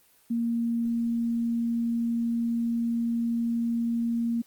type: tone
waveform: sine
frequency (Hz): 233.1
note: A#3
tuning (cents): 0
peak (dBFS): -24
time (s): 0.3-4.42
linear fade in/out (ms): 10
effects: white hiss -61 dBFS RMS until 4.46 s + Opus 24 kbps